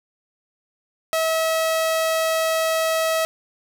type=tone; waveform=sawtooth; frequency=645 Hz; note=E5; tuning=38 cents flat; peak=-15 dBFS; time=1.13-3.25 s; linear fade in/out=0 ms; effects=none